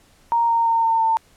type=tone with pitch steps; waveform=sine; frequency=932 / 923.4 / 914.9 / 906.5 / 898.2 Hz; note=A#5 / A#5 / A#5 / A#5 / A5; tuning=-1 / -17 / -33 / -49 / +35 cents; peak=-15 dBFS; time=0.32-1.17 s; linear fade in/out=0 ms; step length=170 ms; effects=pink hiss -55 dBFS RMS until 1.36 s + low-pass 12000 Hz 12 dB/octave